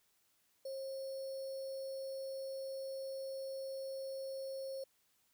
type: tone with sample-and-hold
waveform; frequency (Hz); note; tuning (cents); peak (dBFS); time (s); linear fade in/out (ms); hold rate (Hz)
sine; 537; C5; +45; -40; 0.65-4.84; 5; 4900
effects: white hiss -75 dBFS RMS until 5.33 s